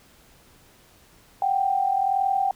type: tone pair together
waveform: sine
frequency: 742.6 / 784 Hz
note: F#5 / G5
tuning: +6 / 0 cents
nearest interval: minor second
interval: 94 cents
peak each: -25 / -21 dBFS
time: 1.42-2.51 s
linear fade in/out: 2 ms
effects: pink hiss -55 dBFS RMS until 2.55 s